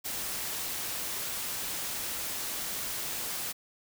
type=noise; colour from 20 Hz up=white; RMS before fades=-35 dBFS; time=0.04-3.53 s; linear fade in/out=20 ms; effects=none